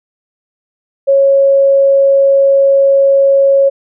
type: tone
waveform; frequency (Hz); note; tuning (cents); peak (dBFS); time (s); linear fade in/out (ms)
sine; 550; C#5; -14; -5; 1.07-3.7; 20
effects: none